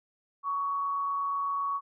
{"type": "tone with amplitude modulation", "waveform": "sine", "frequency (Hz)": 1118, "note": "C#6", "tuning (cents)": 14, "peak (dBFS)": -26, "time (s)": [0.43, 1.81], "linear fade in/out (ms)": 50, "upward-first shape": "sine", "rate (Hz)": 169, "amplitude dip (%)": 35, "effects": []}